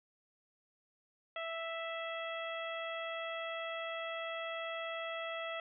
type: harmonic tone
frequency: 659.3 Hz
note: E5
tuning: in tune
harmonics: 1 / 2 / 3 / 4 / 5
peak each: -41 / -44 / -45 / -47 / -48 dBFS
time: 1.36-5.6 s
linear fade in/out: 2 ms
effects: none